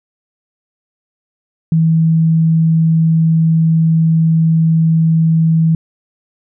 sine tone, 162.1 Hz, E3, 29 cents flat, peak -8 dBFS, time 1.72-5.75 s, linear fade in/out 2 ms, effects none

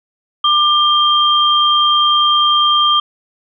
sine tone pair together, 1193 / 3185 Hz, D6 / G7, +27 / +27 cents, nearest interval octave + perfect fourth, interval 1700 cents, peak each -12 dBFS, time 0.44-3 s, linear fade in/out 5 ms, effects none

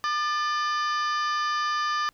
harmonic tone with a mistuned harmonic, 601 Hz, D5, 40 cents sharp, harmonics 2 / 3 / 4 / 5 / 6 / 7 / 8 / 9 / 10, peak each -25 / -31 / -43 / -39 / -42 / -48 / -37 / -47 / -45 dBFS, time 0.04-2.09 s, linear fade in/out 0 ms, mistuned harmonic 3, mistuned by -51 cents, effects pink hiss -65 dBFS RMS until 2.13 s

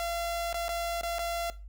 sawtooth tone with dropouts, 683 Hz, F5, 39 cents flat, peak -27 dBFS, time 0-1.5 s, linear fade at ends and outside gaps 0 ms, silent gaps 0.528-0.543 / 0.682-0.691 / 1.011-1.033 / 1.184-1.192 s, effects noise-tail reverb RT60 0.3 s tail -17 dB re dry + added 50 Hz sine -42 dBFS peak until 1.68 s

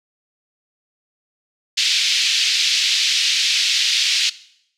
white band-pass noise, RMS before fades -18 dBFS, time 1.77-4.3 s, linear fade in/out 10 ms, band 2500 to 5000 Hz, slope 24 dB/octave, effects noise-tail reverb RT60 0.7 s tail -18 dB re dry

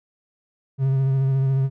triangle tone with vibrato, 134.4 Hz, C3, 47 cents sharp, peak -15 dBFS, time 0.78-1.7 s, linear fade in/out 50 ms, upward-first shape sine, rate 14 Hz, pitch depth 25 cents each way, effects none

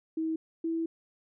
sine tone pair in turn, 320.7 / 328.4 Hz, E4 / E4, -48 / -6 cents, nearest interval unison, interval 42 cents, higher second, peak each -28 dBFS, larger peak neither, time 0.17-0.36 / 0.64-0.86 s, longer second, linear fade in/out 5 ms, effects none

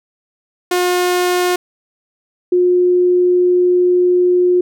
sawtooth / sine tone pair in turn, 358.7 / 358.7 Hz, F4 / F4, +46 / +46 cents, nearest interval unison, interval 0 cents, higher neither, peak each -9 dBFS, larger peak neither, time 0.71-1.56 / 2.52-4.61 s, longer second, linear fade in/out 5 ms, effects none

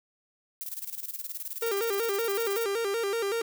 violet noise with tremolo, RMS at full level -35 dBFS, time 0.61-2.64 s, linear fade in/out 0 ms, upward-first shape square, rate 19 Hz, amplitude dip 75%
45% pulse tone with vibrato, 428.3 Hz, A4, 47 cents flat, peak -27 dBFS, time 1.62-3.42 s, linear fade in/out 5 ms, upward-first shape square, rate 5.3 Hz, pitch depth 130 cents each way
effects none

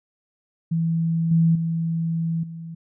sine tone with level steps, 164.81 Hz, E3, in tune, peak -19 / -14 / -21 / -32 dBFS, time 0.71-2.75 s, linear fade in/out 10 ms, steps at 1.31 / 1.55 / 2.43 s, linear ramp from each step 5 ms, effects none

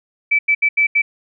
sine tone bursts at uneven times, 2312 Hz, D7, 28 cents flat, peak -11 dBFS, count 5, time 0.31-0.39 / 0.48-0.55 / 0.62-0.69 / 0.77-0.87 / 0.95-1.02 s, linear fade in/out 10 ms, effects none

